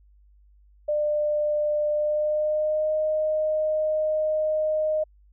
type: tone with pitch glide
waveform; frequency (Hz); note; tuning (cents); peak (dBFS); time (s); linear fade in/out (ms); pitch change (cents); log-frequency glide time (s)
sine; 598 to 618.4; D5 to D#5; +31 to -11; -21; 0.88-5.04; 10; +58; 1.91-2.93
effects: added 50 Hz sine -53 dBFS peak until 5.32 s